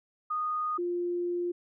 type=tone pair in turn; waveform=sine; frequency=1235 / 350.7 Hz; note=D#6 / F4; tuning=-13 / +7 cents; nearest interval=octave + minor seventh; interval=2180 cents; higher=first; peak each=-28 dBFS; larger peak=neither; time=0.3-0.78 / 0.78-1.52 s; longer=second; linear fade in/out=10 ms; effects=none